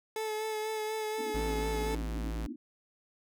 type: tone with vibrato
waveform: 30% pulse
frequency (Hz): 433.5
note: A4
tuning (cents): -26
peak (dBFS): -30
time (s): 0.16-1.95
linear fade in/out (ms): 2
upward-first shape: sine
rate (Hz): 4.1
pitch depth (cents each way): 22
type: band-pass noise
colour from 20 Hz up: white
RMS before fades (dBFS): -43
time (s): 1.18-2.56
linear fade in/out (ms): 5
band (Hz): 230 to 320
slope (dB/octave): 96
type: tone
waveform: square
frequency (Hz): 55.3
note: A1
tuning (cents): +9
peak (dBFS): -34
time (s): 1.34-2.47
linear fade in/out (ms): 10
effects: none

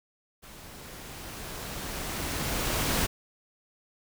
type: noise with level ramp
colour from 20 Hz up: pink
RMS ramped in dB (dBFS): -48 to -26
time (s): 0.42-3.07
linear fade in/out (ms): 20
effects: none

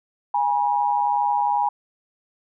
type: tone pair together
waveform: sine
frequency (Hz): 822.8 / 965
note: G#5 / B5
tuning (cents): -16 / -40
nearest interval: minor third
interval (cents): 276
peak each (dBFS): -20 / -22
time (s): 0.34-1.69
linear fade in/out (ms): 5
effects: none

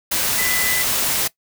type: tone in noise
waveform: sine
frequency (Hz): 2000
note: B6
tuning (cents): +21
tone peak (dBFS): -22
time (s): 0.38-0.83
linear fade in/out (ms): 10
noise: white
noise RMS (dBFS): -20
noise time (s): 0.11-1.28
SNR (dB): -5
effects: noise-tail reverb RT60 0.1 s tail -19 dB re dry

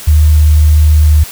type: tone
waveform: sine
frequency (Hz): 76.2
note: D#2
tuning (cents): -36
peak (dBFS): -3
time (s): 0.07-1.24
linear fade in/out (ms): 10
effects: white hiss -28 dBFS RMS until 1.31 s

